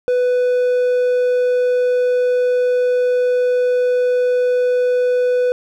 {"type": "tone", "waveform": "triangle", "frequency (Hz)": 496.6, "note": "B4", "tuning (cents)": 9, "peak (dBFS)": -11, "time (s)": [0.08, 5.52], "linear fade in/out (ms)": 0, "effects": []}